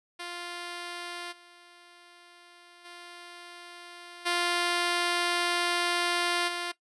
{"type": "tone with level steps", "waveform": "5% pulse", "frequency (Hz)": 349.2, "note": "F4", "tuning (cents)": 0, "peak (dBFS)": [-25, -41, -33, -14, -20], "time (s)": [0.19, 6.72], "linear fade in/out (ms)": 10, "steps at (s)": [1.31, 2.84, 4.25, 6.47], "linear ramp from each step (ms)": 20, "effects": ["noise-tail reverb RT60 0.1 s tail -17 dB re dry", "resampled to 22050 Hz"]}